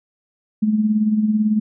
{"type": "tone with tremolo", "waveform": "sine", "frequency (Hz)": 214.1, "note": "A3", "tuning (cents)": -47, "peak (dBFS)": -12, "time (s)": [0.62, 1.6], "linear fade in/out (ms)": 10, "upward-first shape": "sine", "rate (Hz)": 18, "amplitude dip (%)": 55, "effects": []}